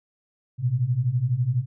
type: beating tone pair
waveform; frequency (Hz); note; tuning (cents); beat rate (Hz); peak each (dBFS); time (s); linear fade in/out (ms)
sine; 116.54 / 128.54; A#2 / C3; 0 / -30; 12; -25 / -22; 0.58-1.66; 50
effects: none